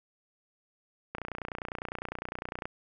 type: click train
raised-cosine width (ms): 0.5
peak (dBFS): -20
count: 46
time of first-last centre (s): 1.15-2.655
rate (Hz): 29.9
effects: none